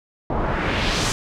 pink noise with low-pass filter sweep, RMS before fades -22 dBFS, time 0.3-1.12 s, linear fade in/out 0 ms, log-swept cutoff 760 to 7800 Hz, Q 1.4, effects none

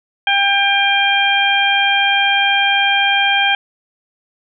harmonic tone, 797 Hz, G5, 28 cents sharp, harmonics 1 / 2 / 3 / 4, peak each -17 / -17 / -17 / -17 dBFS, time 0.27-3.55 s, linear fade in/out 2 ms, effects none

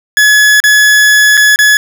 40% pulse tone with dropouts, 1700 Hz, G#6, 40 cents sharp, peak -3 dBFS, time 0.17-1.77 s, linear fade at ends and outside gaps 1 ms, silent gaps 0.602-0.639 / 1.371-1.375 / 1.56-1.589 s, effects none

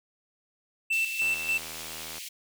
triangle tone with tremolo, 2668 Hz, E7, 20 cents sharp, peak -22 dBFS, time 0.9-1.58 s, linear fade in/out 10 ms, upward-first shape square, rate 3.4 Hz, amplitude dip 60%
pink high-pass noise, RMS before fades -40 dBFS, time 0.92-2.29 s, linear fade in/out 10 ms, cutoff 2200 Hz, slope 48 dB/octave
click train, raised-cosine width 0.5 ms, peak -28 dBFS, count 78, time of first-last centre 1.22-2.181 s, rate 80.1 Hz
effects none

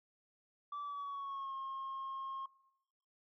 sine tone with pitch glide, 1159 to 1075.2 Hz, D6 to C6, -23 to +47 cents, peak -38 dBFS, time 0.72-2.46 s, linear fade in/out 5 ms, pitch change -130 cents, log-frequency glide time 0.82-1.55 s, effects noise-tail reverb RT60 0.9 s tail -22 dB re dry + tanh soft clip ceiling -38 dBFS

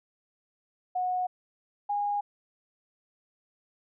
sine tone pair in turn, 731 / 819 Hz, F#5 / G#5, -21 / -24 cents, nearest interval major second, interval 197 cents, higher second, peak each -26 dBFS, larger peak neither, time 0.95-1.27 / 1.89-2.21 s, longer neither, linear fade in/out 10 ms, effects none

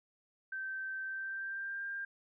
sine tone with pitch glide, 1552 to 1596.6 Hz, G6 to G6, -18 to +31 cents, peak -37 dBFS, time 0.52-2.05 s, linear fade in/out 5 ms, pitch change +49 cents, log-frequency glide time 1.03-1.85 s, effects none

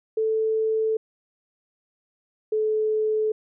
sine tone pair in turn, 440 / 432.4 Hz, A4 / A4, 0 / -30 cents, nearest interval unison, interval 30 cents, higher first, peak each -20 dBFS, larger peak neither, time 0.17-0.97 / 2.52-3.32 s, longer neither, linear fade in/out 5 ms, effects none

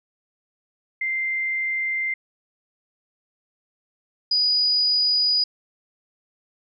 sine tone pair in turn, 2089 / 4927 Hz, C7 / D#8, -3 / -18 cents, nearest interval octave + minor third, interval 1485 cents, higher second, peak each -22 / -17 dBFS, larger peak second, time 1.01-2.14 / 4.31-5.44 s, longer neither, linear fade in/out 5 ms, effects none

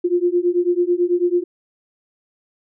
sine beating tone pair, 348 / 357.1 Hz, F4 / F4, -6 / +39 cents, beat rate 9.1 Hz, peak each -18 dBFS, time 0.04-1.44 s, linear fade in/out 10 ms, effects none

